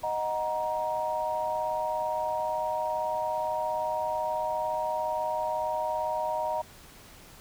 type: chord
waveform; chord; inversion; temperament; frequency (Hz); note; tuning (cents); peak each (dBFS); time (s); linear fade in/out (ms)
sine; D# minor; none; equal with one note detuned; 622.3 / 740 / 941; D#5 / F#5 / A#5; 0 / 0 / +16; -31 / -35 / -30; 0.03-6.62; 10
effects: pink hiss -51 dBFS RMS until 7.4 s